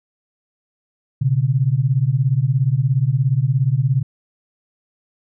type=beating tone pair; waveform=sine; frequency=123.47 / 140.47 Hz; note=B2 / C#3; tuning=0 / +23 cents; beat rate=17 Hz; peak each=-17 dBFS; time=1.21-4.03 s; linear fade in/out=10 ms; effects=none